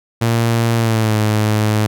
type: tone with pitch glide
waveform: sawtooth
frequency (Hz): 115.7 to 107.33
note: A#2 to A2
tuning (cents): -13 to -43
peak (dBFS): -9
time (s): 0.21-1.87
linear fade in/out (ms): 10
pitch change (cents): -130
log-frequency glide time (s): 0.77-1.17
effects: none